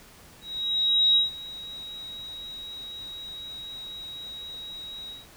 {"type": "tone with ADSR envelope", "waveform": "sine", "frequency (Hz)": 3824, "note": "A#7", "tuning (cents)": 43, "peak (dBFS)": -16, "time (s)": [0.41, 5.27], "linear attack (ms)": 750, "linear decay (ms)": 140, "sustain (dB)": -20, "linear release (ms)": 170, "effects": ["pink hiss -51 dBFS RMS until 5.36 s"]}